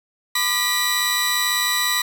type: tone cluster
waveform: sawtooth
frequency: 1012 / 1197 / 1938 / 3974 Hz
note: B5 / D6 / B6 / B7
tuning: +42 / +33 / -33 / +10 cents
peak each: -25 / -24 / -19 / -19 dBFS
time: 0.35-2.02 s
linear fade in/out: 5 ms
effects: none